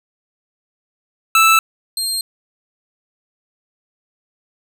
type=tone pair in turn; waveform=25% pulse; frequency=1318.5 / 4197 Hz; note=E6 / C8; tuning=0 / +5 cents; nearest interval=octave + minor sixth; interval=2005 cents; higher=second; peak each=-5 / -14 dBFS; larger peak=first; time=1.35-1.59 / 1.97-2.21 s; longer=neither; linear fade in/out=2 ms; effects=none